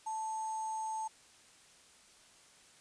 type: tone with sample-and-hold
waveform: sine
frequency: 880 Hz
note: A5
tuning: in tune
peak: -35 dBFS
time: 0.06-1.08 s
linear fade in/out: 10 ms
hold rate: 7350 Hz
effects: white hiss -61 dBFS RMS until 2.8 s + resampled to 22050 Hz